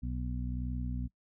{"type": "harmonic tone", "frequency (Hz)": 61.74, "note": "B1", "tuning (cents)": 0, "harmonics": [1, 2, 3, 4], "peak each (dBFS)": [-35, -39, -44, -41], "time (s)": [0.02, 1.08], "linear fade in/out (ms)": 20, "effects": ["noise-tail reverb RT60 0.1 s tail -22 dB re dry"]}